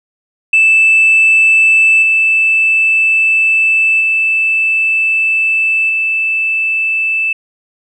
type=tone with level steps; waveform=sine; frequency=2637 Hz; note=E7; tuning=in tune; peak=-4 / -7 / -9 / -11 dBFS; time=0.53-7.33 s; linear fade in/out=5 ms; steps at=2.02 / 4 / 5.89 s; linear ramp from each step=10 ms; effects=tanh soft clip ceiling -2 dBFS